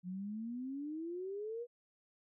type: exponential sweep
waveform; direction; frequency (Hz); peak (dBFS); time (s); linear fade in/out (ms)
sine; up; 176.1 to 489; -39; 0.03-1.67; 50
effects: none